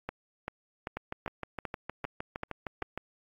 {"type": "two click trains", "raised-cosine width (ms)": 0.5, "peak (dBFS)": [-19, -20], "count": [8, 14], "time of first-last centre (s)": [[0.09, 2.824], [0.97, 2.976]], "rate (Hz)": [2.56, 6.48], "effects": ["AAC 48 kbps"]}